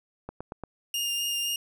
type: click train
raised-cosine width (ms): 1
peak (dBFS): -22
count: 4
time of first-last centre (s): 0.29-0.637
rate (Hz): 8.65
type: tone with vibrato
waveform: sawtooth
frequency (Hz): 2819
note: F7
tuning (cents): +16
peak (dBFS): -24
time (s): 0.94-1.56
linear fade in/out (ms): 2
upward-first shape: sine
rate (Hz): 3.9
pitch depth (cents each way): 12
effects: none